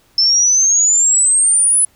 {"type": "exponential sweep", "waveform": "sine", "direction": "up", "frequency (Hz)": [5274, 10180], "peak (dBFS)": -9, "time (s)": [0.18, 1.85], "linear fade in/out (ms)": 2, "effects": ["pink hiss -54 dBFS RMS until 1.95 s"]}